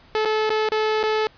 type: tone with dropouts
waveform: sawtooth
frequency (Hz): 433.1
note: A4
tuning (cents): -27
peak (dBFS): -15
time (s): 0.15-1.27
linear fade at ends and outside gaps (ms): 1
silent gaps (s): 0.25-0.255 / 0.494-0.502 / 0.689-0.719 / 1.03-1.036
effects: pink hiss -52 dBFS RMS until 1.37 s + resampled to 11025 Hz